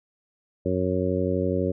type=harmonic tone; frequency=92 Hz; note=F#2; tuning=9 cents flat; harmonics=1 / 2 / 3 / 4 / 5 / 6; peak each=-29 / -29 / -29 / -29 / -29 / -29 dBFS; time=0.65-1.72 s; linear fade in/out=10 ms; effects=none